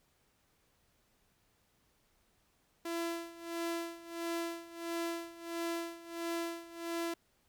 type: tone with tremolo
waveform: sawtooth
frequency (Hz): 336.6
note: E4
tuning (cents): +36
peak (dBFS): -30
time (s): 2.85-7.14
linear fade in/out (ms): 5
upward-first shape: sine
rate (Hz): 1.5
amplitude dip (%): 85
effects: pink hiss -73 dBFS RMS until 7.48 s